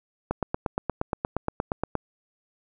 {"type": "click train", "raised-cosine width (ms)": 1, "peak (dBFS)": -11, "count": 15, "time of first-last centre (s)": [0.31, 1.953], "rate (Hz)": 8.52, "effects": []}